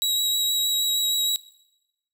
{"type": "tone with vibrato", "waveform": "sawtooth", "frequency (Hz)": 3857, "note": "B7", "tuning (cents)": -42, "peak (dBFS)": -18, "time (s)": [0.02, 1.36], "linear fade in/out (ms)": 0, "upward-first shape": "sine", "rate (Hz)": 6.4, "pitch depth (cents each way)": 16, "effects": ["noise-tail reverb RT60 0.9 s tail -20 dB re dry"]}